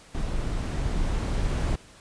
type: noise with level ramp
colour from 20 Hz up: brown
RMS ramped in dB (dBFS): -29 to -24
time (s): 0.14-1.76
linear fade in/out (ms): 10
effects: pink hiss -51 dBFS RMS until 2 s + resampled to 22050 Hz